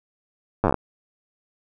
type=slowing click train; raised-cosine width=1 ms; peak=-5 dBFS; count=9; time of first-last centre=0.64-0.743 s; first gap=9 ms; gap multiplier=1.1; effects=none